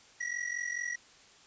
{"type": "ring-modulated tone", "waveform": "square", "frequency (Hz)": 1926, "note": "B6", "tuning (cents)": -44, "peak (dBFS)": -31, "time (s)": [0.2, 0.96], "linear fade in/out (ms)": 10, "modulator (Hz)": 22.3, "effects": ["white hiss -58 dBFS RMS until 1.46 s", "resampled to 16000 Hz"]}